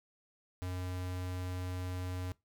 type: tone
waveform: square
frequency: 91.1 Hz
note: F#2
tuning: 26 cents flat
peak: -37 dBFS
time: 0.62-2.32 s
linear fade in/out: 0 ms
effects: noise-tail reverb RT60 0.2 s tail -21 dB re dry